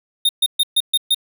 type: tone bursts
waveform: square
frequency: 3683 Hz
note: A#7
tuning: 22 cents flat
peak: -13 dBFS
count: 6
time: 0.25-1.146 s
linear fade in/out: 5 ms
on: 41 ms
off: 130 ms
effects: none